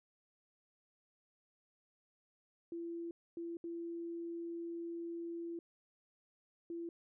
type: tone bursts at uneven times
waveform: sine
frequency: 338 Hz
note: E4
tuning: 43 cents sharp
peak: -40 dBFS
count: 4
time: 2.72-3.11 / 3.37-3.57 / 3.64-5.59 / 6.7-6.89 s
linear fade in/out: 2 ms
effects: none